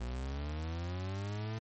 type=linear sweep; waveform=40% pulse; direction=up; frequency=58.27 to 112.2 Hz; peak=-35 dBFS; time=0-1.59 s; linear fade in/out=10 ms; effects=MP3 32 kbps